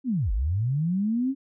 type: linear two-way sweep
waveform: sine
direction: down then up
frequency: 277.2 to 43.61 to 277.2 Hz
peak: -22 dBFS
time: 0.04-1.35 s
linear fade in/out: 50 ms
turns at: 0.32 s
effects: none